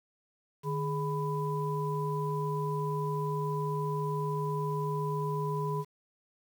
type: tone cluster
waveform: sine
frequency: 151.3 / 417.2 / 994 Hz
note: D#3 / G#4 / B5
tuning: -48 / +8 / +11 cents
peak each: -32 / -35 / -35 dBFS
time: 0.63-5.85 s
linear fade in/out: 50 ms
effects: 9-bit